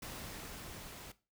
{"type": "noise with level ramp", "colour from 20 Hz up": "pink", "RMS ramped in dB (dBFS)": [-45, -50], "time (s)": [0.02, 1.12], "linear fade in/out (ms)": 5, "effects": ["noise-tail reverb RT60 0.3 s tail -17 dB re dry"]}